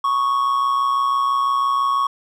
triangle tone with amplitude modulation, 1108.7 Hz, C#6, in tune, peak -12 dBFS, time 0.04-2.07 s, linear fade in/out 5 ms, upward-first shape sine, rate 126 Hz, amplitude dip 50%, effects none

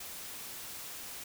white noise, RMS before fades -44 dBFS, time 0-1.24 s, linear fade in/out 5 ms, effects none

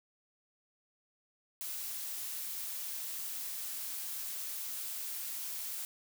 blue noise, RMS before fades -40 dBFS, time 1.61-5.85 s, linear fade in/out 0 ms, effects none

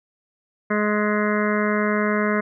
harmonic tone with a mistuned harmonic, 210 Hz, G#3, 19 cents sharp, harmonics 1 / 2 / 3 / 5 / 6 / 7 / 8 / 9 / 10, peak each -22 / -25 / -27 / -29 / -30 / -30 / -31 / -32 / -32 dBFS, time 0.7-2.41 s, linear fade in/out 10 ms, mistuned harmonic 10, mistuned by -19 cents, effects none

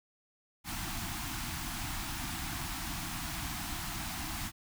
pink band-stop noise, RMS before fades -38 dBFS, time 0.64-4.52 s, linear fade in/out 50 ms, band 340 to 680 Hz, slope 96 dB/octave, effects none

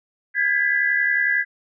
sine tone cluster, 1622 / 1693 / 1985 Hz, G#6 / G#6 / B6, -41 / +33 / +8 cents, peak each -21 / -23 / -21 dBFS, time 0.34-1.45 s, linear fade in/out 50 ms, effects none

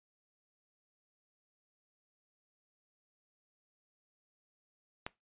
click, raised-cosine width 0.3 ms, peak -21 dBFS, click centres 5.065 s, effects noise-tail reverb RT60 0.2 s tail -20 dB re dry + resampled to 8000 Hz

